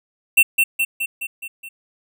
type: tone with echo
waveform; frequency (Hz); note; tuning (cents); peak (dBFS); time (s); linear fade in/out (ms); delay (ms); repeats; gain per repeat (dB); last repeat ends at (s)
square; 2700; E7; +41; -9; 0.37-0.43; 10; 210; 6; -4; 1.69
effects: none